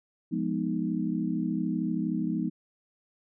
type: chord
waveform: sine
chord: F half-diminished seventh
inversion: none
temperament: equal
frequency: 174.61 / 207.7 / 246.9 / 311.1 Hz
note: F3 / Ab3 / Cb4 / Eb4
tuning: 0 / 0 / 0 / 0 cents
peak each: -32 dBFS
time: 0.31-2.5 s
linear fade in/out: 20 ms
effects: none